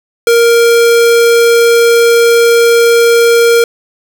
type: tone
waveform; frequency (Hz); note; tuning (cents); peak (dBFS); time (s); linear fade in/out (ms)
square; 467.2; A#4; +4; -5; 0.27-3.64; 2
effects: none